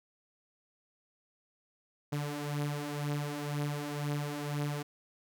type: beating tone pair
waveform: sawtooth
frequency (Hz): 144.9 / 146.9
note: D3 / D3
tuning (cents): -23 / +1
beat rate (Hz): 2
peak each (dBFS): -34 / -31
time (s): 2.12-4.83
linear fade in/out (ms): 10
effects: none